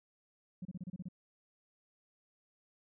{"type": "tone bursts", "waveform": "sine", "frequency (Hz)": 181.2, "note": "F#3", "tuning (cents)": -36, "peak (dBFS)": -38, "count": 8, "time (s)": [0.62, 1.086], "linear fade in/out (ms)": 5, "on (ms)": 32, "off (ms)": 30, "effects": ["tanh soft clip ceiling -36 dBFS"]}